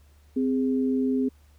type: tone pair together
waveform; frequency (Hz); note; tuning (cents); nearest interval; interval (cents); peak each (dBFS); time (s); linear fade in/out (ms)
sine; 259.2 / 412.2; C4 / G#4; -16 / -13; minor sixth; 803; -22 / -29; 0.36-1.29; 10
effects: added 73 Hz sine -53 dBFS peak until 1.58 s + pink hiss -64 dBFS RMS until 1.58 s